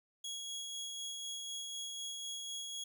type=tone with tremolo; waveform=25% pulse; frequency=3322 Hz; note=G#7; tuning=in tune; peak=-36 dBFS; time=0.24-2.84 s; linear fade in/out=5 ms; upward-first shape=sine; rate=4 Hz; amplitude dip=25%; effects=none